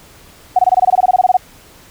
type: tone bursts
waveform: sine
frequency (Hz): 739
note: F#5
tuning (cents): -2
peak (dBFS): -6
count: 16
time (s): 0.56-1.37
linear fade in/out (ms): 5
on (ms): 30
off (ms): 22
effects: pink hiss -43 dBFS RMS until 1.9 s